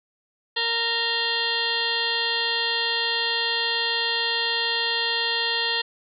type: harmonic tone with a mistuned harmonic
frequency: 463.4 Hz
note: A#4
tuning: 10 cents flat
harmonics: 1 / 2 / 3 / 4 / 6 / 7 / 8 / 9 / 10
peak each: -34 / -32 / -39 / -28 / -30 / -29 / -31 / -28 / -38 dBFS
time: 0.56-5.82 s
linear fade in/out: 10 ms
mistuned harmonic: 8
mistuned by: -68 cents
effects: none